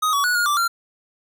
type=tone with pitch steps; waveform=square; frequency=1252 / 1131 / 1467 / 1428 / 1172 / 1377 Hz; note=D#6 / C#6 / F#6 / F6 / D6 / F6; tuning=+10 / +34 / -15 / +38 / -4 / -25 cents; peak=-18 dBFS; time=0.02-0.68 s; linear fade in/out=10 ms; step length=110 ms; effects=none